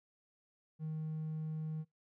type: tone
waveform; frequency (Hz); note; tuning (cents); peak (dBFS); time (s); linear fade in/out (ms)
triangle; 156.6; D#3; +11; -34; 0.79-1.85; 50
effects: noise-tail reverb RT60 0.2 s tail -26 dB re dry + tanh soft clip ceiling -32 dBFS